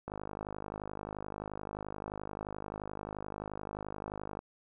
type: click train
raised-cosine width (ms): 1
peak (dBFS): -25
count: 223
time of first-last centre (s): 0.08-4.391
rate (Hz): 51.5
effects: none